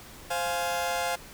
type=chord; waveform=sawtooth; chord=F minor; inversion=second; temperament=just; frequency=523.8 / 698.5 / 838.1 Hz; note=C5 / F5 / Ab5; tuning=+2 / 0 / +16 cents; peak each=-29 / -26 / -29 dBFS; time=0.3-1.16 s; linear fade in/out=10 ms; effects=pink hiss -47 dBFS RMS until 1.33 s